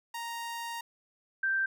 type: tone pair in turn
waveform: sawtooth / sine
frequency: 932.3 / 1567.9 Hz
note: A#5 / G6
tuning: 0 / 0 cents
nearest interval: major sixth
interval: 900 cents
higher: second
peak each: -32 / -26 dBFS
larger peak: second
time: 0.14-0.81 / 1.43-1.66 s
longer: first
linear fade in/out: 5 ms
effects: none